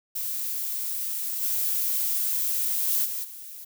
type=noise with level steps; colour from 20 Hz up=violet; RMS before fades=-30 / -26 / -24 / -31 / -41 dBFS; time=0.15-3.65 s; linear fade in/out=10 ms; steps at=1.41 / 2.87 / 3.04 / 3.23 s; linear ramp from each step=20 ms; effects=none